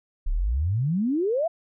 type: exponential sweep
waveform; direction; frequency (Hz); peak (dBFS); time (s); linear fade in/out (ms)
sine; up; 30.87 to 698.5; -21; 0.26-1.48; 10
effects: none